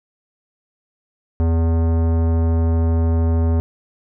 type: tone with tanh clipping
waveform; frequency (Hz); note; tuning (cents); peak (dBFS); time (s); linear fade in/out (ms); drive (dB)
sine; 82.41; E2; 0; -16; 1.4-3.6; 0; 18
effects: none